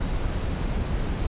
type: noise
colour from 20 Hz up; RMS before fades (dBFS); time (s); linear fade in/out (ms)
brown; -26; 0-1.27; 10
effects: resampled to 8000 Hz